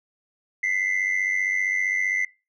sine tone pair together, 1997.7 / 2093 Hz, B6 / C7, +19 / 0 cents, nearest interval minor second, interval 81 cents, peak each -22 dBFS, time 0.63-2.25 s, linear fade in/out 5 ms, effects noise-tail reverb RT60 0.3 s tail -25 dB re dry + tanh soft clip ceiling -18 dBFS

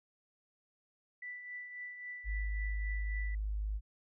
sine tone with tremolo, 1975.5 Hz, B6, in tune, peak -40 dBFS, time 1.22-3.35 s, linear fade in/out 5 ms, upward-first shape triangle, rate 3.7 Hz, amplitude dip 55%
sine tone, 51.91 Hz, G#1, in tune, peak -33 dBFS, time 2.24-3.81 s, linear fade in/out 50 ms
effects none

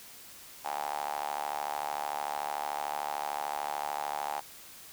sawtooth tone with high-pass filter, 73.42 Hz, D2, in tune, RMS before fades -35 dBFS, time 0.64-4.41 s, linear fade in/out 20 ms, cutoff 810 Hz, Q 7.5, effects white hiss -50 dBFS RMS until 4.92 s

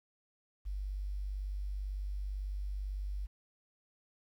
sine tone, 49 Hz, G1, in tune, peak -35 dBFS, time 0.65-3.27 s, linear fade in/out 20 ms, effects 11-bit

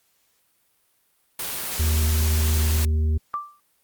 white noise, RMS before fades -29 dBFS, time 1.39-2.85 s, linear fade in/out 2 ms
harmonic tone, 77.78 Hz, D#2, in tune, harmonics 1 / 3 / 5, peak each -18 / -35 / -39 dBFS, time 1.79-3.18 s, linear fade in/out 10 ms
sine tone with exponential decay, 1174.7 Hz, D6, in tune, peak -21 dBFS, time 3.34-3.6 s, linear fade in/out 0 ms, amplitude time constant 56 ms
effects white hiss -66 dBFS RMS until 3.83 s + Opus 48 kbps

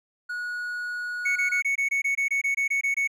triangle tone, 1457 Hz, F#6, 27 cents flat, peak -27 dBFS, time 0.29-1.61 s, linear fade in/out 10 ms
triangle tone bursts, 2217 Hz, C#7, in tune, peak -20 dBFS, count 14, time 1.25-3.076 s, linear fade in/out 10 ms, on 110 ms, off 22 ms
effects none

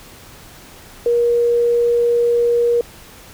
sine tone, 474.7 Hz, A#4, 31 cents sharp, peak -12 dBFS, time 1.06-2.81 s, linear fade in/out 2 ms, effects pink hiss -41 dBFS RMS until 3.33 s

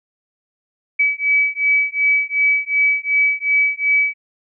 sine beating tone pair, 2285 / 2287.7 Hz, D7 / D7, -48 / -46 cents, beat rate 2.7 Hz, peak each -17 / -17 dBFS, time 0.99-4.14 s, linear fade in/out 10 ms, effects none

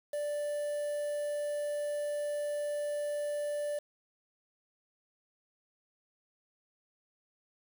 triangle tone with quantisation, 587.3 Hz, D5, in tune, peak -30 dBFS, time 0.13-3.79 s, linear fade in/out 5 ms, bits 8, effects none

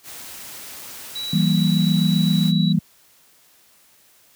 white noise, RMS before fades -37 dBFS, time 0.03-2.53 s, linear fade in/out 50 ms
sine tone, 3915 Hz, B7, 16 cents flat, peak -26 dBFS, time 1.15-2.73 s, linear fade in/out 10 ms
sine chord, E diminished, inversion none, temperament equal with one note detuned, 164.81 / 192.3 / 233.1 Hz, E3 / G3 / Bb3, 0 / -33 / 0 cents, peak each -18 / -19 / -23 dBFS, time 1.33-2.79 s, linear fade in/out 5 ms
effects white hiss -55 dBFS RMS until 4.35 s + high-pass 60 Hz 12 dB/octave

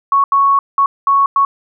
sine tone bursts at uneven times, 1108.7 Hz, C#6, in tune, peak -8 dBFS, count 5, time 0.12-0.24 / 0.32-0.59 / 0.78-0.86 / 1.07-1.26 / 1.36-1.45 s, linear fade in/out 2 ms, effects none

